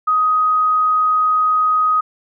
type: tone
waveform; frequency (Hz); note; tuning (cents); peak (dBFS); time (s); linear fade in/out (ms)
sine; 1254; D#6; +13; -12; 0.07-2.01; 10
effects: none